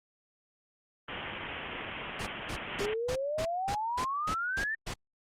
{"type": "low-pass noise", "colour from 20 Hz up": "white", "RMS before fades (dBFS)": -39, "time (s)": [1.08, 2.94], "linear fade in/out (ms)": 5, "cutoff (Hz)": 3200, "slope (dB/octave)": 96}
{"type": "noise bursts", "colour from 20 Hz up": "pink", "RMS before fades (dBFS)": -36, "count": 10, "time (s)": [2.19, 4.94], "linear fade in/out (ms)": 10, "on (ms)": 77, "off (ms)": 220}
{"type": "exponential sweep", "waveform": "sine", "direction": "up", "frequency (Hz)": [395.7, 1813], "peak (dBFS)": -30, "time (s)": [2.8, 4.75], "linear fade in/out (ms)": 5}
{"effects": ["low-pass 8000 Hz 12 dB/octave", "Opus 24 kbps"]}